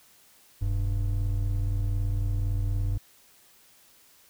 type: tone pair together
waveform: triangle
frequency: 40.74 / 98.3 Hz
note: E1 / G2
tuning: -20 / +5 cents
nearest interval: octave + minor third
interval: 1525 cents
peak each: -25 dBFS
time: 0.61-2.98 s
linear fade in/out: 10 ms
effects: white hiss -58 dBFS RMS until 4.29 s